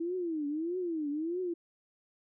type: tone with vibrato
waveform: sine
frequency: 325.7 Hz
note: E4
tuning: 21 cents flat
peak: -31 dBFS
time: 0-1.54 s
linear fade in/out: 10 ms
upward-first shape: triangle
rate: 1.6 Hz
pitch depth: 240 cents each way
effects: none